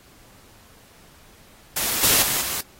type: noise with level steps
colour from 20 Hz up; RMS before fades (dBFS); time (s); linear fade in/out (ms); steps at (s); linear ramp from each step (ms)
white; -24 / -17 / -23 / -27; 1.76-2.61; 5; 2.03 / 2.22 / 2.41; 5
effects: pink hiss -52 dBFS RMS until 2.79 s + AAC 48 kbps